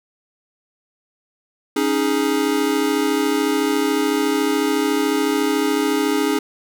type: chord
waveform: square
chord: C# suspended second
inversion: none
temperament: equal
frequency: 277.2 / 311.1 / 415.3 Hz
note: C#4 / D#4 / G#4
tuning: 0 / 0 / 0 cents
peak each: -22 dBFS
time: 1.76-6.39 s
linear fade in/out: 5 ms
effects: none